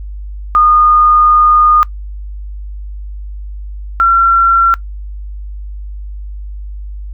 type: tone pair in turn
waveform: sine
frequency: 1224 / 1361.7 Hz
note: D#6 / F6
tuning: -29 / -44 cents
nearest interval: major second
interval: 185 cents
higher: second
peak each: -5 dBFS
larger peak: neither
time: 0.55-1.83 / 4-4.74 s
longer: first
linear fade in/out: 0 ms
effects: noise-tail reverb RT60 0.1 s tail -20 dB re dry + added 50 Hz sine -22 dBFS peak until 7.13 s